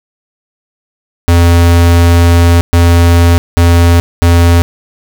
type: tone bursts at uneven times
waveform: square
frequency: 85.6 Hz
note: F2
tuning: 34 cents flat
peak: -4 dBFS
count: 4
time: 1.28-2.61 / 2.73-3.38 / 3.57-4 / 4.22-4.62 s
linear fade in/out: 0 ms
effects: none